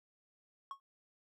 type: tone with exponential decay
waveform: triangle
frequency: 1098 Hz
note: C#6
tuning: 17 cents flat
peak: -35 dBFS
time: 0.71-0.8 s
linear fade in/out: 1 ms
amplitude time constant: 19 ms
effects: none